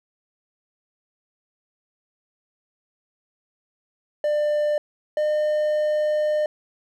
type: tone pair in turn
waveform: triangle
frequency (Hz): 596 / 605.7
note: D5 / D#5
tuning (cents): +25 / -47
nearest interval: unison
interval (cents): 28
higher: second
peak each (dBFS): -17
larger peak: neither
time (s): 4.24-4.78 / 5.17-6.46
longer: second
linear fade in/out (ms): 2
effects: none